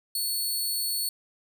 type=tone; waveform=15% pulse; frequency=4413 Hz; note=C#8; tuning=9 cents flat; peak=-20 dBFS; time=0.15-1.09 s; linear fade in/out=2 ms; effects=none